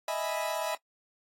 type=chord; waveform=40% pulse; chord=E major seventh; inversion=third; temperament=equal; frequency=622.3 / 659.3 / 830.6 / 987.8 Hz; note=D#5 / E5 / G#5 / B5; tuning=0 / 0 / 0 / 0 cents; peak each=-34 / -34 / -37 / -36 dBFS; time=0.08-0.75 s; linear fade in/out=2 ms; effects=noise-tail reverb RT60 0.1 s tail -21 dB re dry + AAC 48 kbps